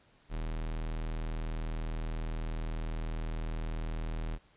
45% pulse tone, 40.02 Hz, D#1, 50 cents sharp, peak -33 dBFS, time 0.29-4.39 s, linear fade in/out 50 ms, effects pink hiss -65 dBFS RMS until 4.56 s + resampled to 8000 Hz

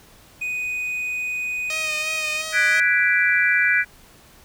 triangle tone, 2489 Hz, D#7, in tune, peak -22 dBFS, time 0.41-2.42 s, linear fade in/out 10 ms
5% pulse tone with vibrato, 622.3 Hz, D#5, in tune, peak -16 dBFS, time 1.7-2.8 s, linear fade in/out 2 ms, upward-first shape sine, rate 2.9 Hz, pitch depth 31 cents each way
sine chord, G# half-diminished seventh, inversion third, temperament equal, 1480 / 1661.2 / 1975.5 / 2349 Hz, F#6 / G#6 / B6 / D7, 0 / 0 / 0 / 0 cents, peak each -21 dBFS, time 2.52-3.85 s, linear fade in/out 50 ms
effects pink hiss -50 dBFS RMS until 4.44 s

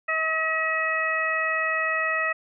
harmonic tone, 639 Hz, D#5, 46 cents sharp, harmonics 1 / 2 / 3 / 4, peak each -31 / -28 / -25 / -30 dBFS, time 0.08-2.33 s, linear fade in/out 10 ms, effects none

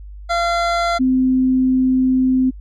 25% pulse / sine tone pair in turn, 686 / 258.3 Hz, F5 / C4, -31 / -22 cents, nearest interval octave + perfect fourth, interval 1691 cents, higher first, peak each -12 dBFS, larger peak neither, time 0.29-0.99 / 0.99-2.51 s, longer second, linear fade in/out 20 ms, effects added 50 Hz sine -32 dBFS peak until 2.6 s + low-pass 5000 Hz 12 dB/octave

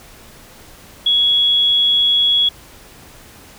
sine tone, 3350 Hz, G#7, 14 cents sharp, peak -11 dBFS, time 1.06-2.49 s, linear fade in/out 5 ms, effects pink hiss -42 dBFS RMS until 3.58 s

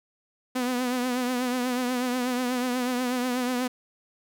sawtooth tone with vibrato, 249.7 Hz, B3, 19 cents sharp, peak -21 dBFS, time 0.55-3.68 s, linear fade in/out 10 ms, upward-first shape triangle, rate 8.2 Hz, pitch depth 59 cents each way, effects none

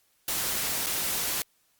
white noise with dropouts, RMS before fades -29 dBFS, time 0.28-1.42 s, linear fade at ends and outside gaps 1 ms, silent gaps 0.862-0.867 s, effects white hiss -68 dBFS RMS until 1.79 s + Opus 48 kbps

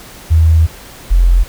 sine tone pair in turn, 80.7 / 43.52 Hz, E2 / F1, -36 / -5 cents, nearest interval major seventh, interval 1069 cents, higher first, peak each -5 dBFS, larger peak neither, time 0.3-0.67 / 1.1-1.44 s, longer first, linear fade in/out 20 ms, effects pink hiss -35 dBFS RMS until 1.48 s

